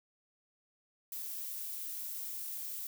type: noise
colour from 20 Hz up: violet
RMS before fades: -41 dBFS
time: 1.12-2.87 s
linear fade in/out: 2 ms
effects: none